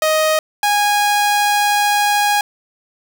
sawtooth tone pair in turn, 625 / 823.9 Hz, D#5 / G#5, +8 / -14 cents, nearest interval perfect fourth, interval 478 cents, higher second, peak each -9 dBFS, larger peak neither, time 0.02-0.39 / 0.63-2.41 s, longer second, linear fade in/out 2 ms, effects none

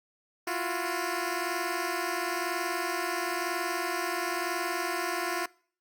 10% pulse tone pair together, 339.7 / 360.7 Hz, F4 / F#4, -48 / -44 cents, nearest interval minor second, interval 104 cents, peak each -24 dBFS, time 0.47-5.46 s, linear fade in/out 5 ms, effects noise-tail reverb RT60 0.5 s tail -24 dB re dry + Opus 48 kbps

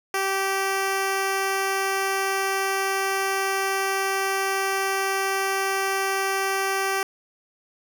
10% pulse tone, 388.2 Hz, G4, 17 cents flat, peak -14 dBFS, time 0.14-7.03 s, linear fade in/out 2 ms, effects none

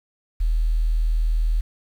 sine tone, 40 Hz, D#1, 49 cents sharp, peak -17 dBFS, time 0.4-1.61 s, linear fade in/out 10 ms, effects 8-bit

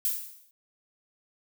violet noise with exponential decay, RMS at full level -25 dBFS, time 0.05-0.51 s, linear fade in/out 1 ms, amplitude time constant 100 ms, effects none

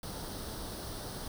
pink noise with comb filter, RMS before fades -41 dBFS, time 0.03-1.28 s, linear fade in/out 2 ms, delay 0.21 ms, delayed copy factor +0.65, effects none

